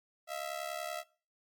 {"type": "ring-modulated tone", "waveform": "sawtooth", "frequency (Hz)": 659.3, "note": "E5", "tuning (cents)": 0, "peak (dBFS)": -30, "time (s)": [0.27, 1.04], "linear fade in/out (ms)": 50, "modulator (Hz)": 35.2, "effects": ["noise-tail reverb RT60 0.4 s tail -22 dB re dry", "MP3 96 kbps"]}